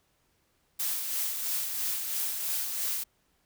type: noise with tremolo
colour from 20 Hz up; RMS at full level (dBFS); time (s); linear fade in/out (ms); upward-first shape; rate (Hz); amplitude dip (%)
blue; -30; 0.79-3.04; 10; sine; 3; 40
effects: pink hiss -71 dBFS RMS until 3.45 s